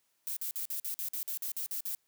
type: noise bursts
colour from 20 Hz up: violet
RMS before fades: -36 dBFS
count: 12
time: 0.27-1.95 s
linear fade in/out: 0 ms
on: 96 ms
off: 48 ms
effects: white hiss -75 dBFS RMS until 2.07 s + high-pass 100 Hz 12 dB/octave